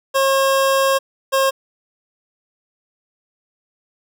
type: tone pair in turn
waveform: 25% pulse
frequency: 540 / 537.6 Hz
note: C#5 / C5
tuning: -45 / +47 cents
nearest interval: unison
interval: 8 cents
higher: first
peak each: -10 dBFS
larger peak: neither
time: 0.14-0.99 / 1.32-1.51 s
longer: first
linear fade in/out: 20 ms
effects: none